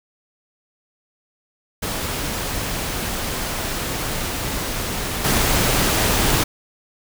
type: noise with level steps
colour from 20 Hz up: pink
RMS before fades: -25 / -18 dBFS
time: 1.82-6.44 s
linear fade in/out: 10 ms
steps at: 5.24 s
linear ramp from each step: 10 ms
effects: none